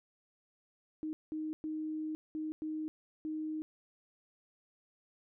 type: tone bursts at uneven times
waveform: sine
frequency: 311.1 Hz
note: D#4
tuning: in tune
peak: -35 dBFS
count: 6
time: 1.03-1.13 / 1.32-1.53 / 1.64-2.15 / 2.35-2.52 / 2.62-2.88 / 3.25-3.62 s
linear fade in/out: 0 ms
effects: none